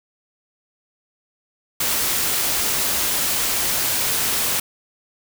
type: noise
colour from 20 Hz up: white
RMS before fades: -21 dBFS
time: 1.8-4.6 s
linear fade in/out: 5 ms
effects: none